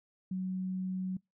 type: tone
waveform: sine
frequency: 186.3 Hz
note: F#3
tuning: 12 cents sharp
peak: -32 dBFS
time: 0.31-1.17 s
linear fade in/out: 5 ms
effects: noise-tail reverb RT60 0.2 s tail -26 dB re dry